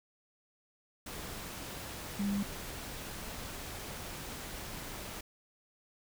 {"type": "tone in noise", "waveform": "sine", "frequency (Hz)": 201.2, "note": "G3", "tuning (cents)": 45, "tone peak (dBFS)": -30, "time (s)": [2.19, 2.43], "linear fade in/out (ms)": 5, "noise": "pink", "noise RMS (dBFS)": -43, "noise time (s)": [1.06, 5.21], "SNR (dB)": 10, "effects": []}